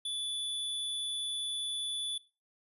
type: tone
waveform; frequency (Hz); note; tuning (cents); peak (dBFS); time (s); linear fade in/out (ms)
square; 3465; A7; -27; -34; 0.05-2.18; 5
effects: noise-tail reverb RT60 0.3 s tail -18 dB re dry + resampled to 32000 Hz